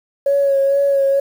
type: tone with vibrato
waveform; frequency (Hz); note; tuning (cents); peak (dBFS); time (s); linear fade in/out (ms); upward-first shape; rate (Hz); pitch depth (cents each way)
sine; 554.4; C#5; 0; -11; 0.26-1.2; 5; sine; 2.2; 24
effects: tanh soft clip ceiling -7 dBFS + 7-bit